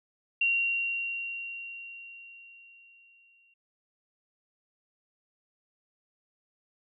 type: tone with exponential decay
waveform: sine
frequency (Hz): 2755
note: F7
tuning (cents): -24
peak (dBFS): -22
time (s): 0.41-3.54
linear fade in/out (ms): 5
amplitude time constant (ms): 680
effects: none